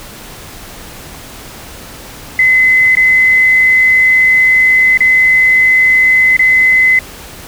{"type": "tone with dropouts", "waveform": "sine", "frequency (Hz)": 2036, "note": "C7", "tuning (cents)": -48, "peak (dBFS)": -5, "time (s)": [2.39, 6.99], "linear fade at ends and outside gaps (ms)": 2, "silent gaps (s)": [[2.952, 2.97], [4.974, 5.005], [6.367, 6.393]], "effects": ["pink hiss -31 dBFS RMS until 7.47 s"]}